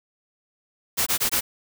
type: noise bursts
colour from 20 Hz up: white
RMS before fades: -22 dBFS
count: 4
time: 0.97-1.41 s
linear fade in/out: 20 ms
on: 95 ms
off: 20 ms
effects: none